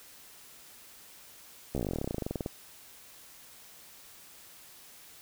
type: slowing click train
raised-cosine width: 2 ms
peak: -19 dBFS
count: 25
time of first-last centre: 1.75-2.461 s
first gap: 14 ms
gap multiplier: 1.06
effects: white hiss -53 dBFS RMS until 5.21 s